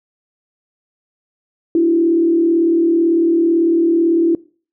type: tone with frequency modulation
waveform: sine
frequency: 334.7 Hz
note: E4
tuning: 26 cents sharp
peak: -10 dBFS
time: 1.75-4.35 s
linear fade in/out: 2 ms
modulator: 38 Hz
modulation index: 0.55
effects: noise-tail reverb RT60 0.4 s tail -23 dB re dry